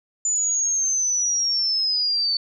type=linear sweep; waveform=sine; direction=down; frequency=7040 to 4485 Hz; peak=-19 dBFS; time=0.25-2.37 s; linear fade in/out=2 ms; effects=none